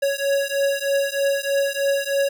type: beating tone pair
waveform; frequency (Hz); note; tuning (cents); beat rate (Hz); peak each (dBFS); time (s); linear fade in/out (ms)
square; 554.4 / 557.6; C#5 / C#5; 0 / +10; 3.2; -23; 0.02-2.29; 10
effects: none